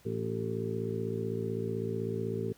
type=harmonic tone with a mistuned harmonic; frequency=55.9 Hz; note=A1; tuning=28 cents sharp; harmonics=2 / 3 / 4 / 5 / 6 / 7 / 8; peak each=-37 / -40 / -39 / -45 / -46 / -36 / -38 dBFS; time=0.05-2.53 s; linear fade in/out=10 ms; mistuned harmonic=6; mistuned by=+77 cents; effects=pink hiss -61 dBFS RMS until 2.57 s